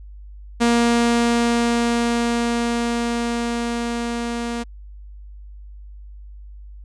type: tone with level ramp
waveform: sawtooth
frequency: 235.7 Hz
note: A#3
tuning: 19 cents sharp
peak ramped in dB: -10 to -20 dBFS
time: 0.6-4.64 s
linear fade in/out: 20 ms
effects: added 50 Hz sine -36 dBFS peak until 6.84 s + resampled to 22050 Hz